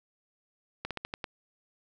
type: slowing click train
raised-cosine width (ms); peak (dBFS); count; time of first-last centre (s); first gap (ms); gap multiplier
0.3; -18; 6; 0.85-1.242; 57; 1.16
effects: none